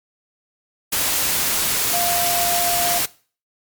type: tone in noise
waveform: sine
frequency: 699 Hz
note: F5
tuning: 1 cent sharp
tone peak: -21 dBFS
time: 1.93-2.99 s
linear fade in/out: 10 ms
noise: white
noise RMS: -20 dBFS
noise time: 0.92-3.06 s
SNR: -4 dB
effects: noise-tail reverb RT60 0.4 s tail -20 dB re dry + MP3 96 kbps